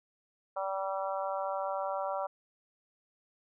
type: harmonic tone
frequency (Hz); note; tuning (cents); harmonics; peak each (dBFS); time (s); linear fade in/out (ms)
193.2; G3; -25; 3 / 4 / 5 / 6 / 7; -35 / -37 / -39 / -41 / -42; 0.56-2.27; 10
effects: none